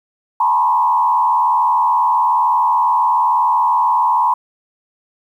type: tone with frequency modulation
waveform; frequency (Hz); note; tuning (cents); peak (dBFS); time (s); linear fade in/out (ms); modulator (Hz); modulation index
sine; 967; B5; -37; -11; 0.4-4.34; 5; 81.1; 1.1
effects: 8-bit